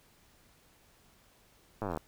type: slowing click train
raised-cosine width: 1 ms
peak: -21 dBFS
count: 15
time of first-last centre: 1.82-1.974 s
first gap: 9 ms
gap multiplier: 1.03
effects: pink hiss -64 dBFS RMS until 2.07 s